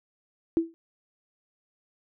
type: tone with exponential decay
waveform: sine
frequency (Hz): 330.3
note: E4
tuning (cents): +4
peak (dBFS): -16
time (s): 0.57-0.74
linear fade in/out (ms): 0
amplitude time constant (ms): 35
effects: none